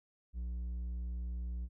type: tone with low-pass filter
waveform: square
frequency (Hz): 60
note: B1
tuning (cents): -49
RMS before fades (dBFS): -39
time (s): 0.33-1.69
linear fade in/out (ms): 50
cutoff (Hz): 130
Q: 0.52
effects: none